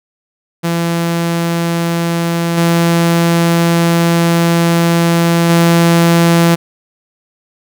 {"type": "tone with level steps", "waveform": "sawtooth", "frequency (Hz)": 168.9, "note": "E3", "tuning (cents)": 42, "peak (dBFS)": [-9, -5, -3], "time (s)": [0.63, 6.56], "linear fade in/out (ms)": 20, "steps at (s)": [2.57, 5.49], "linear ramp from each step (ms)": 10, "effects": []}